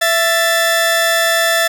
sawtooth tone pair together, 665 / 1759 Hz, E5 / A6, +15 / -1 cents, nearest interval octave + perfect fourth, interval 1684 cents, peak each -11 dBFS, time 0.01-1.68 s, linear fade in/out 10 ms, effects none

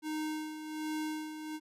square tone with tremolo, 309.2 Hz, D#4, 11 cents flat, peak -34 dBFS, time 0.02-1.6 s, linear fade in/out 50 ms, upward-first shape sine, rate 1.3 Hz, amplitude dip 60%, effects resampled to 32000 Hz

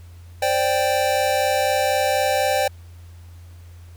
square chord, C suspended second, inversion none, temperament equal, 523.3 / 587.3 / 784 Hz, C5 / D5 / G5, 0 / 0 / 0 cents, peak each -24 / -23 / -22 dBFS, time 0.42-2.68 s, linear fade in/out 5 ms, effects added 86 Hz sine -39 dBFS peak until 3.96 s + pink hiss -55 dBFS RMS until 3.96 s

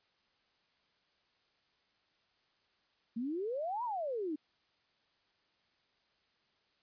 sine exponential two-way sweep, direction up then down, 220 to 1004 to 288.2 Hz, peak -34 dBFS, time 3.16-4.36 s, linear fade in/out 10 ms, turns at 3.84 s, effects white hiss -74 dBFS RMS until 6.82 s + resampled to 11025 Hz

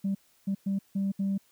sine tone bursts at uneven times, 196 Hz, G3, in tune, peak -24 dBFS, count 5, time 0.04-0.15 / 0.47-0.55 / 0.66-0.79 / 0.95-1.12 / 1.19-1.38 s, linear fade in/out 10 ms, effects tanh soft clip ceiling -23 dBFS + white hiss -65 dBFS RMS until 1.51 s

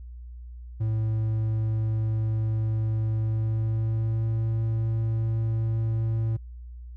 triangle tone with pitch glide, 110 to 112.18 Hz, A2 to A2, 0 to +34 cents, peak -21 dBFS, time 0.8-6.37 s, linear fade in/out 10 ms, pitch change +34 cents, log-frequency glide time 3.2-4.34 s, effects added 60 Hz sine -38 dBFS peak until 6.96 s

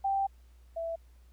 sine tone pair in turn, 784 / 662.8 Hz, G5 / E5, 0 / +9 cents, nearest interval minor third, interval 291 cents, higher first, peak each -26 / -32 dBFS, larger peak first, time 0.04-0.27 / 0.76-0.96 s, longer first, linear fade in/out 10 ms, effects added 60 Hz sine -54 dBFS peak until 1.32 s + pink hiss -70 dBFS RMS until 1.32 s

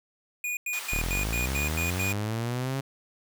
square tone bursts, 2454 Hz, D#7, 25 cents flat, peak -29 dBFS, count 8, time 0.44-2.124 s, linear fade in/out 2 ms, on 130 ms, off 92 ms
pink high-pass noise, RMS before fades -38 dBFS, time 0.73-2.13 s, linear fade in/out 2 ms, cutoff 1100 Hz, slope 12 dB/octave
sawtooth linear sweep, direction up, 34.65 to 137.7 Hz, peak -24 dBFS, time 0.92-2.81 s, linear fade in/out 10 ms
effects none

